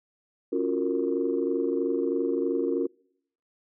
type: chord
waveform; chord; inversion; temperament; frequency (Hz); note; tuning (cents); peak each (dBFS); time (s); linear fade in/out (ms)
sine; Gb major seventh; second; just; 277.5 / 346.9 / 370 / 462.5; Db4 / F4 / Gb4 / Bb4; +2 / -12 / 0 / -14; -29 / -28 / -30 / -28; 0.52-2.87; 10
effects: noise-tail reverb RT60 0.7 s tail -26 dB re dry + tanh soft clip ceiling -14 dBFS